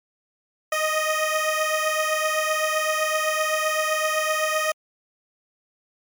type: beating tone pair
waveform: 15% pulse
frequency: 620 / 627.8 Hz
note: D#5 / D#5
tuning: -6 / +15 cents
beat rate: 7.8 Hz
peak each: -16 / -20 dBFS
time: 0.72-4.72 s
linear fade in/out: 5 ms
effects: MP3 96 kbps